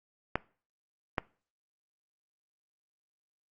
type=clicks; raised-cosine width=0.5 ms; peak=-12 dBFS; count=2; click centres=0.356 / 1.182 s; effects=noise-tail reverb RT60 0.4 s tail -22 dB re dry + Opus 48 kbps